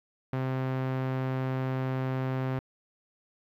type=tone; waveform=sawtooth; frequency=130.81 Hz; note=C3; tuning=in tune; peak=-24 dBFS; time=0.33-2.59 s; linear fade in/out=2 ms; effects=low-pass 2000 Hz 12 dB/octave + 11-bit